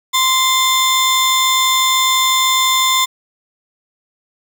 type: tone pair together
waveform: 30% pulse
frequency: 1042 / 3554 Hz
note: C6 / A7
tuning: -7 / +17 cents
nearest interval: octave + major sixth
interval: 2124 cents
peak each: -12 dBFS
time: 0.13-3.06 s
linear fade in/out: 20 ms
effects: none